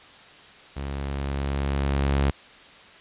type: tone with level ramp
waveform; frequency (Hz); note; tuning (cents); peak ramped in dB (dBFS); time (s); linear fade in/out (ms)
sawtooth; 69.3; C#2; 0; -26 to -15; 0.76-2.31; 10
effects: white hiss -48 dBFS RMS until 3 s + resampled to 8000 Hz